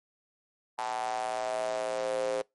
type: tone with high-pass filter sweep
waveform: square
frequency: 58.27 Hz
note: A#1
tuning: in tune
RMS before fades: -32 dBFS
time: 0.78-2.42 s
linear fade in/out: 5 ms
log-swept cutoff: 840 to 490 Hz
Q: 6.4
effects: noise-tail reverb RT60 0.2 s tail -25 dB re dry + MP3 48 kbps